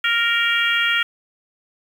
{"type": "harmonic tone", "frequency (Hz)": 466.2, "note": "A#4", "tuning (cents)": 0, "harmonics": [3, 4, 5, 6, 7], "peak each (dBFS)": [-21, -22, -23, -24, -24], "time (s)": [0.04, 1.03], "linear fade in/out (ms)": 5, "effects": ["7-bit"]}